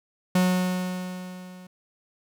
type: tone with level ramp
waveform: 45% pulse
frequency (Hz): 182.7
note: F#3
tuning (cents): -22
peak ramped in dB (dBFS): -17 to -43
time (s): 0.35-1.67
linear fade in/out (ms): 5
effects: none